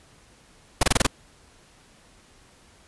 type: noise bursts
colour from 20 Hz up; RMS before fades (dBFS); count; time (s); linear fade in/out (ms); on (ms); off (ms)
pink; -17; 6; 0.81-1.067; 5; 22; 25
effects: pink hiss -55 dBFS RMS until 2.87 s + resampled to 24000 Hz